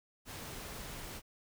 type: noise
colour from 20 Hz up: pink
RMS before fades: -45 dBFS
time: 0.25-1.22 s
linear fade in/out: 50 ms
effects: none